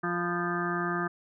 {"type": "harmonic tone with a mistuned harmonic", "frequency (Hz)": 174.61, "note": "F3", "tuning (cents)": 0, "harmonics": [1, 2, 4, 5, 6, 7, 8, 9, 10], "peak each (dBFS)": [-34, -33, -38, -44, -43, -33, -45, -35, -40], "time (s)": [0.03, 1.08], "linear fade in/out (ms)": 10, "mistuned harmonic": 6, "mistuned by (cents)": -66, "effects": []}